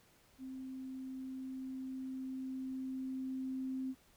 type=tone with level ramp; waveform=sine; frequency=261.8 Hz; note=C4; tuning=1 cent sharp; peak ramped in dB=-43 to -36 dBFS; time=0.38-3.95 s; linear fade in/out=50 ms; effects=pink hiss -67 dBFS RMS until 4.16 s